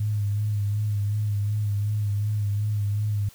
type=tone with vibrato; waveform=sine; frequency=103.83 Hz; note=G#2; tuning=in tune; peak=-22 dBFS; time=0-3.29 s; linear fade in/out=5 ms; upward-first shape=sine; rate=2.7 Hz; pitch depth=39 cents each way; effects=white hiss -52 dBFS RMS until 3.34 s